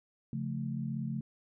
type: chord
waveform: sine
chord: Db augmented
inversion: none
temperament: equal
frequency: 138.59 / 174.61 / 220 Hz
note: Db3 / F3 / A3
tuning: 0 / 0 / 0 cents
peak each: -36 / -40 / -37 dBFS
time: 0.33-1.21 s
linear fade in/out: 2 ms
effects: none